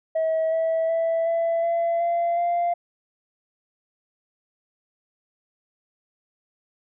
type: tone with pitch steps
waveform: sine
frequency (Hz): 643 / 651.2 / 659.6 / 668 / 676.5 / 685.2 / 693.9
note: E5 / E5 / E5 / E5 / E5 / F5 / F5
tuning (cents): -43 / -21 / +1 / +23 / +45 / -33 / -11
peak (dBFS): -18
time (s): 0.15-2.74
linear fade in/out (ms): 10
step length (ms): 370
effects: tanh soft clip ceiling -18 dBFS